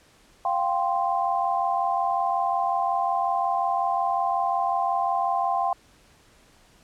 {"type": "chord", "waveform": "sine", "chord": "F suspended second", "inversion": "none", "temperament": "equal", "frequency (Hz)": [698.5, 784, 1046.5], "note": ["F5", "G5", "C6"], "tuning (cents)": [0, 0, 0], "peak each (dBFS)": [-26, -25, -27], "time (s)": [0.45, 5.73], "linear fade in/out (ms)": 2, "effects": ["pink hiss -57 dBFS RMS until 6.83 s", "low-pass 10000 Hz 12 dB/octave"]}